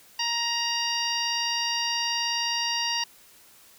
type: harmonic tone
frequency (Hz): 939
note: A#5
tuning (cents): +12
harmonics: 1 / 2 / 3 / 4 / 5 / 6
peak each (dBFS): -32 / -34 / -30 / -38 / -30 / -32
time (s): 0.19-3.04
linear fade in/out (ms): 5
effects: white hiss -54 dBFS RMS until 3.78 s